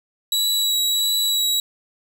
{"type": "tone with vibrato", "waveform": "sawtooth", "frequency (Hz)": 3903, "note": "B7", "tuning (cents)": -21, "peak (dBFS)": -15, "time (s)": [0.32, 1.6], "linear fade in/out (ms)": 2, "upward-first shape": "triangle", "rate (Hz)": 1.5, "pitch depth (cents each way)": 14, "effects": []}